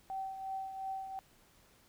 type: tone with tremolo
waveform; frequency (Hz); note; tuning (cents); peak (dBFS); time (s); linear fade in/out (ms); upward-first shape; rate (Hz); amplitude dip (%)
sine; 770; G5; -31; -35; 0.1-1.19; 0; triangle; 2.8; 60
effects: pink hiss -65 dBFS RMS until 1.88 s